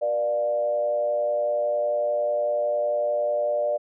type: tone with frequency modulation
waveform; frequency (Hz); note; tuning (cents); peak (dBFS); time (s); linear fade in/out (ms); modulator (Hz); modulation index
sine; 593; D5; +17; -21; 0.01-3.78; 20; 111; 0.59
effects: none